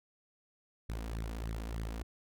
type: tone with flanger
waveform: sawtooth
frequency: 55.6 Hz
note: A1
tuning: 19 cents sharp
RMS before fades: -39 dBFS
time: 0.89-2.03 s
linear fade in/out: 5 ms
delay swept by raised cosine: 0.49 to 4.29 ms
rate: 3.3 Hz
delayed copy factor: +0.7
effects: none